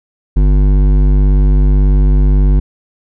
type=tone with hard clipping; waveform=triangle; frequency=49.11 Hz; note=G1; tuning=4 cents sharp; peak=-8 dBFS; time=0.36-2.6 s; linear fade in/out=10 ms; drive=16 dB; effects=none